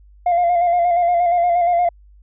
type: tone with vibrato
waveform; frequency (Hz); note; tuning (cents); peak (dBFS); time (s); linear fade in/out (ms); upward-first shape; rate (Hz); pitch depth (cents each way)
sine; 698.5; F5; 0; -11; 0.26-1.89; 5; square; 8.5; 32
effects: tanh soft clip ceiling -11 dBFS + added 50 Hz sine -44 dBFS peak until 2.22 s